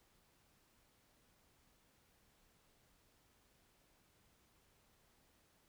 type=silence; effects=pink hiss -73 dBFS RMS until 5.68 s